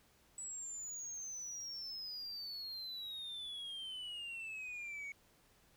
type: exponential sweep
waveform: sine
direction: down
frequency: 7902 to 2217 Hz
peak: -40 dBFS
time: 0.38-5.12 s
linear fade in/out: 2 ms
effects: tanh soft clip ceiling -42 dBFS + pink hiss -69 dBFS RMS until 5.76 s